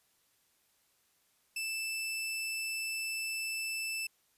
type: tone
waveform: sawtooth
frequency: 2643 Hz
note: E7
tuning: 4 cents sharp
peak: -31 dBFS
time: 1.56-4.07 s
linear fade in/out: 5 ms
effects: white hiss -72 dBFS RMS until 4.37 s + resampled to 32000 Hz